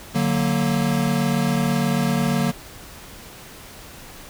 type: chord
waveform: square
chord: D augmented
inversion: none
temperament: equal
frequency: 146.83 / 185 / 233.1 Hz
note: D3 / F#3 / A#3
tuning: 0 / 0 / 0 cents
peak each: -24 / -24 / -23 dBFS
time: 0.14-2.52 s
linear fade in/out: 20 ms
effects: pink hiss -41 dBFS RMS until 4.29 s